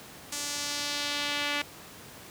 sawtooth tone with band-pass filter sweep, 290.2 Hz, D4, 21 cents flat, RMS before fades -32 dBFS, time 0.32-1.62 s, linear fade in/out 5 ms, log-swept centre 7300 to 2600 Hz, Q 1.4, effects pink hiss -47 dBFS RMS until 2.3 s + high-pass 100 Hz 12 dB/octave

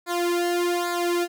sawtooth tone with flanger, 349.2 Hz, F4, in tune, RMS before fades -24 dBFS, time 0.06-1.28 s, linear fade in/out 50 ms, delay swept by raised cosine 0.34 to 2.04 ms, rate 1.2 Hz, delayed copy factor -0.95, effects none

